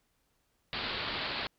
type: low-pass noise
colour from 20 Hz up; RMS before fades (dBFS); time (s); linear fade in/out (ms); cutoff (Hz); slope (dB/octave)
white; -36; 0.73-1.47; 0; 4600; 96
effects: pink hiss -75 dBFS RMS until 1.58 s